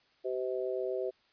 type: harmonic tone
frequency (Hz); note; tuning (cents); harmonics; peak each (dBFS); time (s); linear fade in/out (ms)
128; C3; -38; 3 / 4 / 5; -34 / -36 / -38; 0.24-1.11; 20
effects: white hiss -68 dBFS RMS until 1.32 s + resampled to 11025 Hz